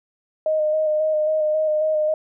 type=tone with vibrato; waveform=sine; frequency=618 Hz; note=D#5; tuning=12 cents flat; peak=-17 dBFS; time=0.46-2.14 s; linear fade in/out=2 ms; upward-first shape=square; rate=3.7 Hz; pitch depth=18 cents each way; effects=none